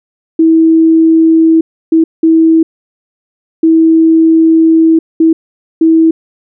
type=tone bursts at uneven times; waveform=sine; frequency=324.1 Hz; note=E4; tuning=29 cents flat; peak=-3 dBFS; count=6; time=0.39-1.61 / 1.92-2.04 / 2.23-2.63 / 3.63-4.99 / 5.2-5.33 / 5.81-6.11 s; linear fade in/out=5 ms; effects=none